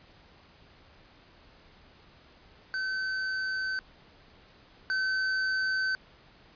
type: tone pair in turn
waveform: square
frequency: 1531 / 1531 Hz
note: G6 / G6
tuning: -41 / -41 cents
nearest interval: unison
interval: 0 cents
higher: neither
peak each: -30 / -27 dBFS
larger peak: second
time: 2.74-3.79 / 4.9-5.95 s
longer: neither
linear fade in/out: 0 ms
effects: pink hiss -57 dBFS RMS until 6.55 s + resampled to 11025 Hz